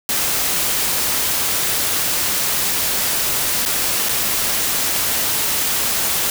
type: noise with dropouts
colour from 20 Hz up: white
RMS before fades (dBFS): -19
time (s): 0.09-6.3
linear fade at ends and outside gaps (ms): 1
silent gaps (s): 3.652-3.66 / 4.087-4.092
effects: none